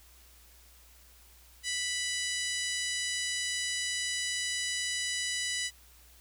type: harmonic tone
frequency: 987.8 Hz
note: B5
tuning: in tune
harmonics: 2 / 3 / 4 / 5 / 6 / 7 / 8 / 9 / 10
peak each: -36 / -38 / -39 / -40 / -41 / -41 / -42 / -43 / -43 dBFS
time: 1.63-5.71 s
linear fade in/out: 50 ms
effects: added 60 Hz sine -58 dBFS peak until 6.2 s + white hiss -59 dBFS RMS until 6.2 s